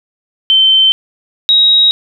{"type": "tone pair in turn", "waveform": "sine", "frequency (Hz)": [3092, 3805], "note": ["G7", "A#7"], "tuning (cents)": [-24, 35], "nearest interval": "major third", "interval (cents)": 359, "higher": "second", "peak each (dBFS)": -5, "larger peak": "neither", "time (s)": [[0.5, 0.92], [1.49, 1.91]], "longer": "neither", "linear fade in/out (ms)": 0, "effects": []}